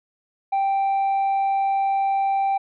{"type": "tone with tanh clipping", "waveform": "triangle", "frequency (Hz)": 784, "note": "G5", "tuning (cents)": 0, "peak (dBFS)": -19, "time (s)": [0.52, 2.58], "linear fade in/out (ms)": 10, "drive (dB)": 7, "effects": []}